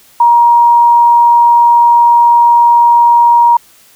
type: tone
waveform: sine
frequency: 946 Hz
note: A#5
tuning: 25 cents sharp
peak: -3 dBFS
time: 0.2-3.57 s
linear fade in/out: 5 ms
effects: white hiss -44 dBFS RMS until 3.95 s